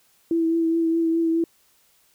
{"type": "tone with vibrato", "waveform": "sine", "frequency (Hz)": 329.6, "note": "E4", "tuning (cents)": 0, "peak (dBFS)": -18, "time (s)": [0.31, 1.44], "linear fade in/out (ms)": 2, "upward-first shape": "triangle", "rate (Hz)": 4.8, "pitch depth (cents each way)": 25, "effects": ["white hiss -61 dBFS RMS until 2.14 s"]}